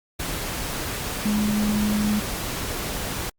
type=tone in noise; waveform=sine; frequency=209.9 Hz; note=G#3; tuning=19 cents sharp; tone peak=-20 dBFS; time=1.25-2.2 s; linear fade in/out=10 ms; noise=pink; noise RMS=-29 dBFS; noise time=0.19-3.3 s; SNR=+6 dB; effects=Opus 48 kbps